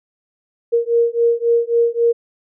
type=beating tone pair; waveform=sine; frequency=466.2 / 469.9 Hz; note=A#4 / A#4; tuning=0 / +14 cents; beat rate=3.7 Hz; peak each=-16 dBFS; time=0.72-2.13 s; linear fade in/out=20 ms; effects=none